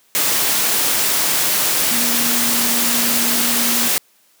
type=tone in noise; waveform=sine; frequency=237.2 Hz; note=A#3; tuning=30 cents sharp; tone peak=-24 dBFS; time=1.91-3.88 s; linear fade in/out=0 ms; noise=white; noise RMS=-17 dBFS; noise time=0.15-3.98 s; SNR=-10 dB; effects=white hiss -56 dBFS RMS until 4.4 s + high-pass 150 Hz 12 dB/octave